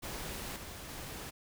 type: noise with level steps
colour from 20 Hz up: pink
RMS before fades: -41 / -46 / -44 dBFS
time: 0.02-1.31 s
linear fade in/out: 20 ms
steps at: 0.56 / 0.89 s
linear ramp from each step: 2 ms
effects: none